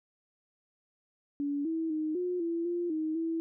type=tone with pitch steps; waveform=sine; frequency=285.9 / 324.6 / 310.4 / 358.9 / 335.8 / 347.7 / 313.7 / 328 Hz; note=D4 / E4 / D#4 / F4 / E4 / F4 / D#4 / E4; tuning=-46 / -27 / -4 / +47 / +32 / -8 / +14 / -9 cents; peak=-29 dBFS; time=1.4-3.4 s; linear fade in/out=0 ms; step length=250 ms; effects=none